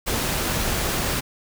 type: noise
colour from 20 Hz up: pink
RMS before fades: -24 dBFS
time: 0.06-1.21 s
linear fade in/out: 20 ms
effects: none